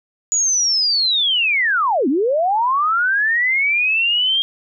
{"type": "linear two-way sweep", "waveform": "sine", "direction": "down then up", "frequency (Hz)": [6900, 242.2, 3234], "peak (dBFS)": -14, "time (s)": [0.32, 4.42], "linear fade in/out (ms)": 0, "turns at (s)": 2.08, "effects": []}